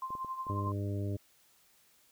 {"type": "tone with tremolo", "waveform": "sine", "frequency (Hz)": 1046.5, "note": "C6", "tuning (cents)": 0, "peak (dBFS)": -33, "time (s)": [0.02, 0.72], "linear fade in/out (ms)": 2, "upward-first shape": "triangle", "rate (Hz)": 11, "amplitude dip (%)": 70}
{"type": "clicks", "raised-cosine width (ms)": 2, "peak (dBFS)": -35, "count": 5, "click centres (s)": [0.105, 0.152, 0.247, 0.468, 0.671]}
{"type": "harmonic tone", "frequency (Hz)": 100.5, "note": "G2", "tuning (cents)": 44, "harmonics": [1, 2, 3, 4, 5, 6], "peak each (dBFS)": [-33, -43, -41, -44, -51, -47], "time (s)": [0.49, 1.17], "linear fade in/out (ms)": 10}
{"effects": ["white hiss -66 dBFS RMS until 2.11 s"]}